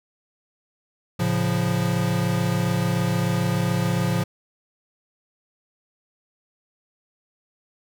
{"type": "chord", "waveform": "square", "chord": "A augmented", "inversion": "none", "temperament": "equal with one note detuned", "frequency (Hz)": [111.66, 138.59, 174.61], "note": ["A2", "C#3", "E#3"], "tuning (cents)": [26, 0, 0], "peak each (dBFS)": [-26, -27, -24], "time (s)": [1.19, 4.24], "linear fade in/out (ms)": 10, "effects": []}